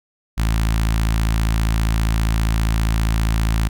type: tone with notch filter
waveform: sawtooth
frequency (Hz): 55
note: A1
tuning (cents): 0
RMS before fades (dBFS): -18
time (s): 0.37-3.69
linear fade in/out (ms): 20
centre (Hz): 460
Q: 0.63
effects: none

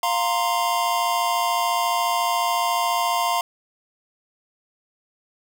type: chord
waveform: square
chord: F suspended fourth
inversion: none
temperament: equal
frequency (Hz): 698.5 / 932.3 / 1046.5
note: F5 / Bb5 / C6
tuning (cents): 0 / 0 / 0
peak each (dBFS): -25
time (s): 0.03-3.41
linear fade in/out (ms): 2
effects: none

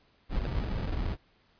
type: noise with sample-and-hold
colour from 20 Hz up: brown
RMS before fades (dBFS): -31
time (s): 0.29-1.17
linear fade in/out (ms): 50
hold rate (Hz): 1050
effects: pink hiss -66 dBFS RMS until 1.59 s + resampled to 11025 Hz

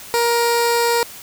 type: tone with notch filter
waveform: 15% pulse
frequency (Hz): 470.6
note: A#4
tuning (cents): +16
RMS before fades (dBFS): -17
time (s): 0.14-1.03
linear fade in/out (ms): 0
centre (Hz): 1600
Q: 2
effects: white hiss -37 dBFS RMS until 1.22 s

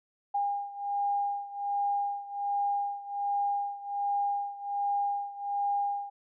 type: beating tone pair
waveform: sine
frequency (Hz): 808 / 809.3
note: G#5 / G#5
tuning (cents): -48 / -45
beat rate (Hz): 1.3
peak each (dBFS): -30 / -33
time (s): 0.34-6.1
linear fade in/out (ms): 10
effects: none

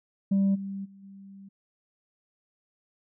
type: tone with level steps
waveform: sine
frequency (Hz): 196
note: G3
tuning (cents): 0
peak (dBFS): -18 / -32 / -48 / -44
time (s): 0.31-1.49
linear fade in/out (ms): 10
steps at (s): 0.54 / 0.84 / 1.02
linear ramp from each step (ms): 20
effects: tanh soft clip ceiling -19 dBFS

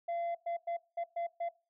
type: tone bursts at uneven times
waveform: sine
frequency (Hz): 684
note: F5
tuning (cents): -36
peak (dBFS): -30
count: 6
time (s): 0.08-0.35 / 0.46-0.57 / 0.67-0.77 / 0.97-1.04 / 1.16-1.27 / 1.4-1.49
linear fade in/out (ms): 10
effects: noise-tail reverb RT60 0.3 s tail -20 dB re dry + tanh soft clip ceiling -32 dBFS

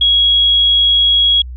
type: tone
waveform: sine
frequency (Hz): 3317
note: G#7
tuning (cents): -3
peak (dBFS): -8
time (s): 0.01-1.42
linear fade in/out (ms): 5
effects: added 62 Hz sine -25 dBFS peak until 1.56 s

